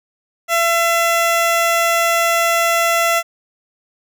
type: tone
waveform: 15% pulse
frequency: 675 Hz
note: E5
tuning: 41 cents sharp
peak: -7 dBFS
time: 0.48-3.23 s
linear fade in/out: 50 ms
effects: none